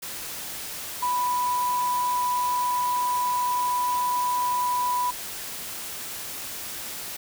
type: tone in noise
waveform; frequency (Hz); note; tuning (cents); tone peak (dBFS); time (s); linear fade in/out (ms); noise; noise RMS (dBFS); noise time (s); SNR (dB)
sine; 987.8; B5; 0; -22; 1.02-5.11; 10; white; -35; 0.02-7.17; +10
effects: none